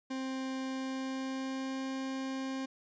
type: tone with pitch glide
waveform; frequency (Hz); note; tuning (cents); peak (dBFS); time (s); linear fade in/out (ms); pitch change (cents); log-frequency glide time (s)
40% pulse; 263.3 to 265.7; C4 to C4; +11 to +27; -34; 0.1-2.66; 10; +16; 0.6-1.85
effects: resampled to 16000 Hz